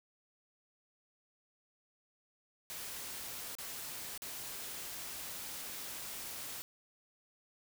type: noise with dropouts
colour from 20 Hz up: white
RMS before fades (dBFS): -44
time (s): 2.7-6.62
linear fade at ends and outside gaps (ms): 0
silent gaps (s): 3.552-3.585 / 4.177-4.22
effects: none